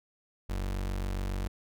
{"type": "tone", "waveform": "35% pulse", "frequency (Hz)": 47.27, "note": "F#1", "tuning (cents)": 38, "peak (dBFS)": -29, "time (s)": [0.49, 1.48], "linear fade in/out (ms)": 10, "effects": []}